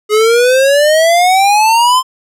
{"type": "exponential sweep", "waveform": "square", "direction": "up", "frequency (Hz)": [417.3, 1046.5], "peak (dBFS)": -7, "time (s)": [0.09, 2.03], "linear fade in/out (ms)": 50, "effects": ["low-pass 12000 Hz 12 dB/octave"]}